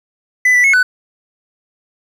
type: tone with pitch steps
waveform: triangle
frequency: 2000 / 1971 / 2185 / 1496 Hz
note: B6 / B6 / C#7 / F#6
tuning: +21 / -4 / -26 / +19 cents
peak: -6 dBFS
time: 0.45-0.83 s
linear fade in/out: 5 ms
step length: 95 ms
effects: 8-bit